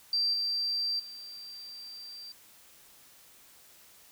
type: tone with level steps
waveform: sine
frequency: 4699 Hz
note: D8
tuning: in tune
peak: -25 / -28 / -42 dBFS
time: 0.13-2.32 s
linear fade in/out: 2 ms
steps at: 0.33 / 0.99 s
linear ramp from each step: 10 ms
effects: white hiss -57 dBFS RMS until 4.11 s